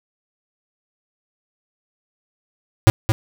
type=tone with echo; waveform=square; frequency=110 Hz; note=A2; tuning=in tune; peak=-7 dBFS; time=2.87-2.9 s; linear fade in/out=0 ms; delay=220 ms; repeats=1; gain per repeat=-7 dB; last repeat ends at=3.12 s; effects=none